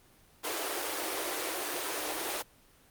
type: high-pass noise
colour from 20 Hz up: pink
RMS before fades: -34 dBFS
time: 0.43-2.43 s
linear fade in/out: 20 ms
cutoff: 300 Hz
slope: 96 dB/octave
effects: pink hiss -61 dBFS RMS until 2.9 s + Opus 24 kbps